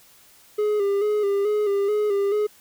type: tone with vibrato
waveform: triangle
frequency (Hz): 410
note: G#4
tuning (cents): -22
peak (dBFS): -17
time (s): 0.58-2.47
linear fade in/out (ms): 10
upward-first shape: square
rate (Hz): 2.3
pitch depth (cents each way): 45
effects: white hiss -53 dBFS RMS until 2.6 s